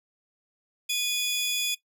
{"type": "tone pair together", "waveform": "sawtooth", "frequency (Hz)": [2463, 3401], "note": ["D#7", "G#7"], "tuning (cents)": [-18, 40], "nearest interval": "tritone", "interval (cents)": 558, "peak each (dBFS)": -25, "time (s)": [0.89, 1.75], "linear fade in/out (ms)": 10, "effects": ["noise-tail reverb RT60 0.1 s tail -17 dB re dry"]}